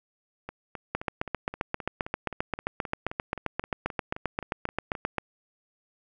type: two click trains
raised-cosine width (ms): 0.5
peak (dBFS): -12 / -21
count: 33 / 18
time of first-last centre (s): 0.95-5.183 / 0.49-4.952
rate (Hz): 7.56 / 3.81
effects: none